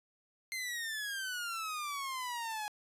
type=exponential sweep; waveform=sawtooth; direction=down; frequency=2100 to 830.6 Hz; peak=-33 dBFS; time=0.52-2.68 s; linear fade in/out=0 ms; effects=resampled to 32000 Hz